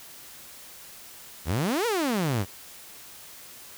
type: exponential two-way sweep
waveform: sawtooth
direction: up then down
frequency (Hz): 69 to 493.9 to 88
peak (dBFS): -20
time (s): 1.45-2.46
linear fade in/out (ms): 50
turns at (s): 1.86
effects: white hiss -46 dBFS RMS until 3.77 s